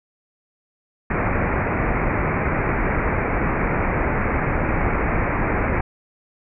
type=low-pass noise; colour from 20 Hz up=pink; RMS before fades=-21 dBFS; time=1.1-5.81 s; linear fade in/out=5 ms; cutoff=2400 Hz; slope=96 dB/octave; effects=none